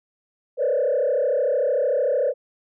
sine tone with frequency modulation, 540 Hz, C#5, 45 cents flat, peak -17 dBFS, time 0.57-2.34 s, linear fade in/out 50 ms, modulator 33.3 Hz, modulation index 1.8, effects tanh soft clip ceiling -14 dBFS

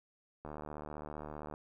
click train, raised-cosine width 1 ms, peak -30 dBFS, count 83, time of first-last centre 0.45-1.539 s, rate 75.3 Hz, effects 12-bit

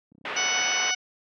click train, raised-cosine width 5 ms, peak -27 dBFS, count 19, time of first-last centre 0.12-0.677 s, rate 32.3 Hz
white low-pass noise, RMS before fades -32 dBFS, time 0.25-0.91 s, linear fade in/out 2 ms, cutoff 2700 Hz, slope 24 dB/octave
harmonic tone, 740 Hz, F#5, in tune, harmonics 1 / 2 / 3 / 4 / 5 / 6 / 7 / 8, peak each -36 / -33 / -28 / -29 / -38 / -39 / -35 / -29 dBFS, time 0.36-0.95 s, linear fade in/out 10 ms
effects high-pass 400 Hz 12 dB/octave

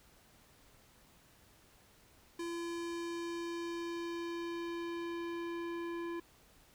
square tone with low-pass filter sweep, 340 Hz, F4, 46 cents flat, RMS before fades -40 dBFS, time 2.39-6.2 s, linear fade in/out 5 ms, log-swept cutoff 9600 to 2100 Hz, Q 0.9, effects pink hiss -64 dBFS RMS until 6.74 s

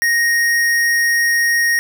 sine tone with hard clipping, 1867 Hz, A#6, 2 cents sharp, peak -14 dBFS, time 0.02-1.79 s, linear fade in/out 0 ms, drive 16 dB, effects none

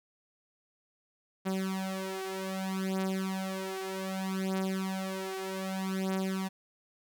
sawtooth beating tone pair, 190 / 190.64 Hz, F#3 / G3, +46 / -48 cents, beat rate 0.64 Hz, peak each -31 dBFS, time 1.45-6.49 s, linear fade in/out 20 ms, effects none

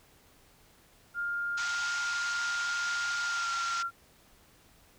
sine tone with pitch glide, 1406 to 1377.1 Hz, F6 to F6, +11 to -25 cents, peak -30 dBFS, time 1.14-3.91 s, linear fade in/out 50 ms, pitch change -36 cents, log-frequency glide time 3.26-3.51 s
white band-pass noise, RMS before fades -39 dBFS, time 1.57-3.83 s, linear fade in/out 10 ms, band 790 to 6800 Hz, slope 48 dB/octave
effects pink hiss -61 dBFS RMS until 4.98 s

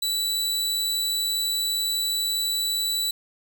sawtooth tone, 3951 Hz, B7, in tune, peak -20 dBFS, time 0.02-3.11 s, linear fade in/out 5 ms, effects none

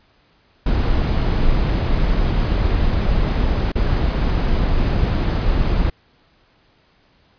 brown noise with dropouts, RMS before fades -17 dBFS, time 0.66-5.9 s, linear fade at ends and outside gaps 5 ms, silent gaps 3.72-3.754 s, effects pink hiss -57 dBFS RMS until 7.38 s + resampled to 11025 Hz

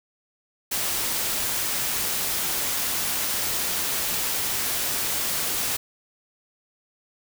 white noise, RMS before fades -26 dBFS, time 0.71-5.77 s, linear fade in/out 10 ms, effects none

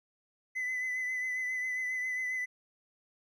triangle tone with vibrato, 2015 Hz, B6, 34 cents sharp, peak -29 dBFS, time 0.55-2.46 s, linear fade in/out 20 ms, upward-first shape triangle, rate 7.4 Hz, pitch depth 32 cents each way, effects tanh soft clip ceiling -26 dBFS

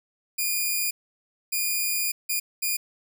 5% pulse tone bursts at uneven times, 2432 Hz, D#7, 40 cents flat, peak -14 dBFS, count 4, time 0.38-0.91 / 1.52-2.12 / 2.29-2.4 / 2.62-2.77 s, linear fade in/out 10 ms, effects none

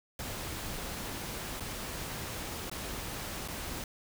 pink noise with dropouts, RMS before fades -39 dBFS, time 0.19-3.84 s, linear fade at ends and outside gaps 2 ms, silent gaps 1.599-1.605 / 2.698-2.714 / 3.478-3.484 s, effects none

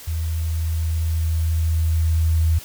sine tone with level ramp, 80.9 Hz, E2, 32 cents flat, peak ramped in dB -21 to -14 dBFS, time 0.07-2.59 s, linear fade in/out 10 ms, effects white hiss -40 dBFS RMS until 2.64 s

